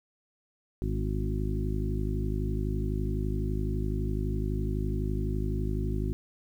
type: harmonic tone with a mistuned harmonic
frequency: 51.91 Hz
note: G#1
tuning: in tune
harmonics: 1 / 2 / 3 / 4 / 5 / 6 / 7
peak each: -30 / -33 / -36 / -39 / -39 / -42 / -38 dBFS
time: 0.82-6.13 s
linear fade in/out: 0 ms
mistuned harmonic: 5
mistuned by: -22 cents
effects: 10-bit